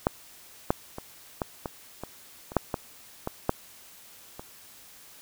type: clicks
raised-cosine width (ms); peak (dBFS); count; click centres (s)
1; -7 / -7 / -21 / -13 / -17 / -20 / -25 / -6 / -13 / -15 / -8 / -24; 12; 0.069 / 0.705 / 0.984 / 1.418 / 1.658 / 2.036 / 2.519 / 2.567 / 2.742 / 3.274 / 3.494 / 4.395
effects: white hiss -51 dBFS RMS until 5.21 s